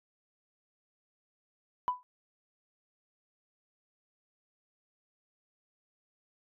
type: tone with exponential decay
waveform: sine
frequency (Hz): 995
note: B5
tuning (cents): +13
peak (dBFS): -22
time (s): 1.88-2.03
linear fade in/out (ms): 0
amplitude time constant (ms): 31
effects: tanh soft clip ceiling -20 dBFS